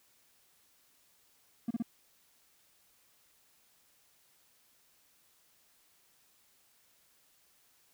triangle tone bursts, 232.6 Hz, A#3, 4 cents flat, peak -27 dBFS, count 3, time 1.68-1.825 s, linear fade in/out 5 ms, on 27 ms, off 32 ms, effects tanh soft clip ceiling -23 dBFS + white hiss -68 dBFS RMS until 7.93 s

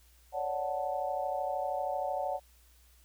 sine chord, D major seventh, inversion third, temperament equal, 554.4 / 587.3 / 740 / 880 Hz, C#5 / D5 / F#5 / A5, 0 / 0 / 0 / 0 cents, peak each -37 / -37 / -34 / -39 dBFS, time 0.32-2.4 s, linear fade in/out 50 ms, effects added 60 Hz sine -60 dBFS peak until 3.04 s + white hiss -65 dBFS RMS until 3.04 s

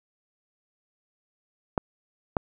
clicks, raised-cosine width 1 ms, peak -9 dBFS, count 2, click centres 1.778 / 2.368 s, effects none

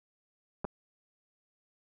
clicks, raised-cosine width 1 ms, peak -21 dBFS, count 2, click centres 0.645 / 0.65 s, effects none

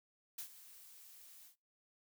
blue noise with ADSR envelope, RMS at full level -43 dBFS, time 0.38-1.56 s, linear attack 8 ms, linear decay 88 ms, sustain -15 dB, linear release 110 ms, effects noise-tail reverb RT60 0.3 s tail -25 dB re dry

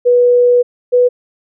sine tone pair in turn, 488.8 / 493.1 Hz, B4 / B4, -18 / -3 cents, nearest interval unison, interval 15 cents, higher second, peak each -6 dBFS, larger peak neither, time 0.05-0.63 / 0.92-1.09 s, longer first, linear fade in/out 20 ms, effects none

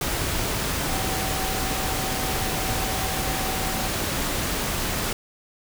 sine tone in noise, 761 Hz, F#5, 48 cents sharp, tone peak -33 dBFS, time 0.89-3.88 s, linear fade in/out 2 ms, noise pink, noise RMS -26 dBFS, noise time 0.01-5.13 s, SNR -10 dB, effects none

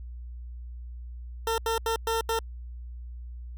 20% pulse tone bursts at uneven times, 453 Hz, A#4, 50 cents flat, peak -20 dBFS, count 5, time 1.47-1.58 / 1.66-1.78 / 1.86-1.96 / 2.07-2.21 / 2.29-2.39 s, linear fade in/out 2 ms, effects added 60 Hz sine -37 dBFS peak until 3.57 s

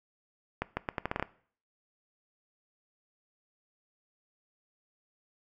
accelerating click train, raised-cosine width 0.5 ms, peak -15 dBFS, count 9, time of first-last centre 0.62-1.226 s, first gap 150 ms, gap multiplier 0.79, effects noise-tail reverb RT60 0.5 s tail -19 dB re dry

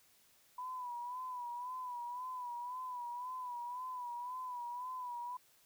sine tone with vibrato, 987.8 Hz, B5, in tune, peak -40 dBFS, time 0.58-5.37 s, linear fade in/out 5 ms, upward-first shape sine, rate 1.9 Hz, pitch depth 58 cents each way, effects white hiss -68 dBFS RMS until 5.65 s

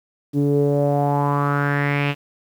sawtooth tone with low-pass filter sweep, 143.2 Hz, D3, 43 cents flat, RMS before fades -19 dBFS, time 0.33-2.15 s, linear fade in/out 50 ms, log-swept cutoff 320 to 2800 Hz, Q 4.8, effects 8-bit

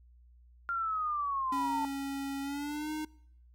sine linear sweep, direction down, 1395 to 880 Hz, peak -30 dBFS, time 0.69-1.85 s, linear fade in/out 0 ms
square tone with pitch glide, 275.8 to 307.8 Hz, C#4 to D#4, -9 to -19 cents, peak -35 dBFS, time 1.52-3.05 s, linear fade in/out 5 ms, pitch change +190 cents, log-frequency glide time 2.42-2.91 s
effects noise-tail reverb RT60 0.7 s tail -23 dB re dry + added 60 Hz sine -56 dBFS peak until 3.54 s

